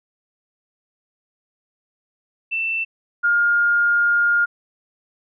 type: tone pair in turn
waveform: sine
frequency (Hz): 2671 / 1414.9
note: E7 / F6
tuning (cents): +22 / +22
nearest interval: major seventh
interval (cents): 1100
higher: first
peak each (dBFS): -20 / -14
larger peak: second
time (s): 2.51-2.85 / 3.23-4.46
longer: second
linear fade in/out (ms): 20
effects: none